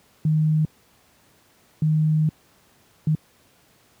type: tone bursts at uneven times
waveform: sine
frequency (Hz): 155.2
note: D#3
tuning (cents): -4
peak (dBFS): -16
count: 3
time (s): 0.25-0.65 / 1.82-2.29 / 3.07-3.15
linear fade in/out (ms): 2
effects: pink hiss -58 dBFS RMS until 4 s + high-pass 80 Hz 12 dB/octave